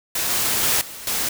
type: noise with level steps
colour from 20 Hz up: white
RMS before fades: -23 / -21 / -19 / -36 / -23 dBFS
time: 0.15-1.29 s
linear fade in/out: 5 ms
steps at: 0.3 / 0.63 / 0.81 / 1.07 s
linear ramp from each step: 2 ms
effects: none